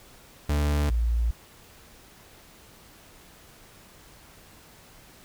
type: tone pair in turn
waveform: 40% pulse / sine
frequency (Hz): 73.5 / 57.68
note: D2 / A#1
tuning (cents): +2 / -18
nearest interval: major third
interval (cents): 420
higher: first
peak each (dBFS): -21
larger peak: neither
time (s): 0.49-0.9 / 0.9-1.31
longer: neither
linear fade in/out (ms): 5
effects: pink hiss -52 dBFS RMS until 5.24 s